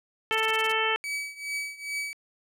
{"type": "harmonic tone", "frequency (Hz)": 441.7, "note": "A4", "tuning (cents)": 7, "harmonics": [1, 2, 3, 4, 5, 6, 7], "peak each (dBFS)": [-31, -31, -31, -31, -31, -31, -31], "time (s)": [0.31, 0.96], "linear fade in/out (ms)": 0}
{"type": "noise bursts", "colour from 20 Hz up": "white", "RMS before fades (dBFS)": -39, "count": 8, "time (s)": [0.32, 0.722], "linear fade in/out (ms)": 5, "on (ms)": 31, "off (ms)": 22}
{"type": "tone with tremolo", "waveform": "40% pulse", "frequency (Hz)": 2282, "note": "C#7", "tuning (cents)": 50, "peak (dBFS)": -27, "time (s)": [1.04, 2.13], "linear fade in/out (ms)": 0, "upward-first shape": "triangle", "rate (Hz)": 2.4, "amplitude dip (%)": 90}
{"effects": ["low-pass 12000 Hz 12 dB/octave"]}